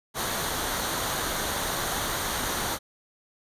pink noise with comb filter, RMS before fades -29 dBFS, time 0.14-2.79 s, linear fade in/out 50 ms, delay 0.39 ms, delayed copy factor -0.5, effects resampled to 32000 Hz

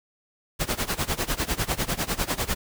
pink noise with tremolo, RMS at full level -24 dBFS, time 0.59-2.55 s, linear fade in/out 20 ms, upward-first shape sine, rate 10 Hz, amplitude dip 90%, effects none

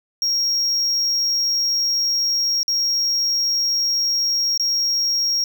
triangle tone with dropouts, 5588 Hz, F8, in tune, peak -16 dBFS, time 0.22-5.44 s, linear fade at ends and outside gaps 1 ms, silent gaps 2.631-2.68 / 4.576-4.597 s, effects none

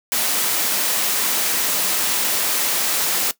white noise, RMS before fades -20 dBFS, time 0.12-3.31 s, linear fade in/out 0 ms, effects noise-tail reverb RT60 0.1 s tail -17 dB re dry + high-pass 200 Hz 12 dB/octave

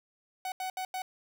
45% pulse tone bursts at uneven times, 748 Hz, F#5, 19 cents sharp, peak -33 dBFS, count 4, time 0.45-0.52 / 0.6-0.7 / 0.77-0.85 / 0.94-1.02 s, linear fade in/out 2 ms, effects none

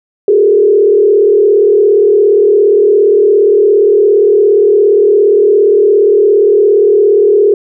sine tone with frequency modulation, 412.9 Hz, G#4, 10 cents flat, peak -4 dBFS, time 0.28-7.54 s, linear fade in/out 2 ms, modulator 37.3 Hz, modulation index 0.98, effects none

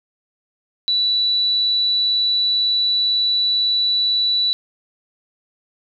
sine tone, 3951 Hz, B7, in tune, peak -15 dBFS, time 0.88-4.53 s, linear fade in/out 0 ms, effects none

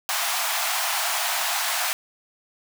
pink high-pass noise, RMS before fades -25 dBFS, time 0.09-1.93 s, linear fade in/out 0 ms, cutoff 650 Hz, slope 96 dB/octave, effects none

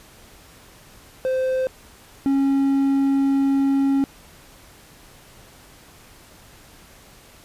triangle tone pair in turn, 519 / 274.2 Hz, C5 / C#4, -14 / -19 cents, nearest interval major seventh, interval 1105 cents, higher first, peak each -17 / -14 dBFS, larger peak second, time 1.25-1.67 / 2.26-4.04 s, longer second, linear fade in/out 0 ms, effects pink hiss -48 dBFS RMS until 7.44 s + resampled to 32000 Hz

